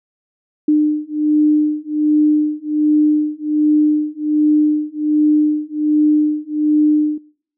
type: beating tone pair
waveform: sine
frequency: 301.3 / 302.6 Hz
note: D4 / D#4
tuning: +44 / -48 cents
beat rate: 1.3 Hz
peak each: -15 dBFS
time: 0.68-7.18 s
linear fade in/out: 5 ms
effects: noise-tail reverb RT60 0.6 s tail -23 dB re dry